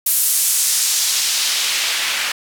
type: noise with band-pass filter sweep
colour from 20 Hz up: white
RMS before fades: -18 dBFS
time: 0.06-2.32 s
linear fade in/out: 5 ms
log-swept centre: 12000 to 2100 Hz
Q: 0.97
effects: none